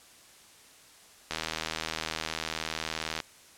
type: click train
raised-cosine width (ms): 0.2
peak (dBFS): -14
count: 152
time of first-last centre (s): 1.31-3.202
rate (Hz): 79.8
effects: white hiss -55 dBFS RMS until 3.57 s + low-pass 10000 Hz 12 dB/octave

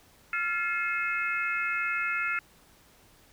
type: tone cluster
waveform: sine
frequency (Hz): 1384 / 1729 / 2142 / 2578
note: F6 / A6 / C7 / E7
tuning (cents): -16 / -31 / +40 / -39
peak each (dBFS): -30 / -36 / -32 / -34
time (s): 0.33-2.39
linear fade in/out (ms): 2
effects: pink hiss -59 dBFS RMS until 3.32 s

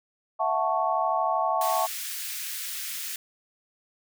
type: chord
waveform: sine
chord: F# minor seventh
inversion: third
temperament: equal with one note detuned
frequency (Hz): 659.3 / 731.9 / 880 / 1108.7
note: E5 / F#5 / A5 / C#6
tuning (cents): 0 / -19 / 0 / 0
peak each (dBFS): -28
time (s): 0.39-1.87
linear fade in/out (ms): 20
type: high-pass noise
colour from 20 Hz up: white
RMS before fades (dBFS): -34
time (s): 1.61-3.16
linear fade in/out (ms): 2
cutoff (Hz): 1600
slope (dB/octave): 24
effects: none

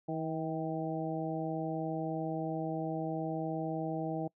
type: harmonic tone with a mistuned harmonic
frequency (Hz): 160.5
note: E3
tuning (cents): -46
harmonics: 1 / 2 / 3 / 4 / 5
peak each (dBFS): -38 / -37 / -42 / -40 / -41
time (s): 0.08-4.28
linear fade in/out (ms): 10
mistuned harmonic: 5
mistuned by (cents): -38
effects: noise-tail reverb RT60 0.1 s tail -24 dB re dry

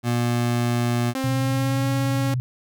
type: tone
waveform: 25% pulse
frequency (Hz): 120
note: B2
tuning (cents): -49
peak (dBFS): -16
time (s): 0.03-1.14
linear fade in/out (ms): 50
type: tone with pitch glide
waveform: sawtooth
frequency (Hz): 264.9 to 273.6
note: C4 to C#4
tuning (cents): +22 to -23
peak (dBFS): -20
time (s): 1.15-2.34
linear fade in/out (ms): 2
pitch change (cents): +55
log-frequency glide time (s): 1.26-1.89
type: tone with vibrato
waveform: sine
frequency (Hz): 124.2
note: B2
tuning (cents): +10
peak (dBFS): -21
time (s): 1.24-2.4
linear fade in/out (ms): 0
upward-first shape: square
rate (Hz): 17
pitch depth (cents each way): 55
effects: none

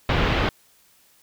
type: low-pass noise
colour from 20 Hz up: pink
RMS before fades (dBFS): -21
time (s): 0.09-0.49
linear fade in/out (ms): 2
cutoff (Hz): 3500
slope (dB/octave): 24
effects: white hiss -58 dBFS RMS until 1.22 s

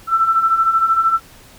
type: beating tone pair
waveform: sine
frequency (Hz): 1323 / 1336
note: E6 / E6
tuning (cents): +6 / +23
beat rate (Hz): 13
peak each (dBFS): -19 / -13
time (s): 0.07-1.2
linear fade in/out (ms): 50
effects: pink hiss -44 dBFS RMS until 1.58 s

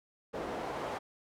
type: noise with band-pass filter sweep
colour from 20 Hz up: pink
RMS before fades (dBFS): -38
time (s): 0.33-0.99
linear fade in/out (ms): 20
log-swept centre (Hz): 500 to 760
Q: 1.2
effects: none

